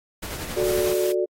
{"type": "noise with tremolo", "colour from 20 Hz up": "pink", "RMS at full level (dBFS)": -32, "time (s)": [0.22, 0.94], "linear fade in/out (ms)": 10, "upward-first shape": "sine", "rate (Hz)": 11, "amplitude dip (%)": 35}
{"type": "chord", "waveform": "sine", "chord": "D major", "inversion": "first", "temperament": "just", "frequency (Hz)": [367.1, 440.5, 587.3], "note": ["F#4", "A4", "D5"], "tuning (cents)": [-14, 2, 0], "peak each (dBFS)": [-22, -27, -26], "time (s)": [0.56, 1.26], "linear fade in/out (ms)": 20}
{"type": "noise", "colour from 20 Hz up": "white", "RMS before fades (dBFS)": -34, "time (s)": [0.63, 1.13], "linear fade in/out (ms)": 20}
{"effects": ["AAC 48 kbps"]}